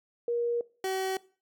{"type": "tone pair in turn", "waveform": ["sine", "30% pulse"], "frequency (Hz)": [473.9, 379.8], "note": ["A#4", "F#4"], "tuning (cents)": [28, 45], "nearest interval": "major third", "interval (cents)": 383, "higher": "first", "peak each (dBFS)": -26, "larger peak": "neither", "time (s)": [[0.28, 0.61], [0.84, 1.17]], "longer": "neither", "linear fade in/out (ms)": 2, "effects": ["noise-tail reverb RT60 0.4 s tail -21 dB re dry"]}